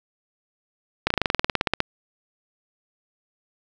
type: slowing click train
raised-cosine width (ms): 0.3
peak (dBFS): -3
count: 16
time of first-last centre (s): 1.07-1.804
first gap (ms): 34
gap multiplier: 1.05
effects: none